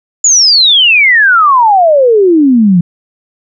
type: exponential sweep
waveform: sine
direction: down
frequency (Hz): 7060 to 167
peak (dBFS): -3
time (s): 0.24-2.81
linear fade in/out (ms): 5
effects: none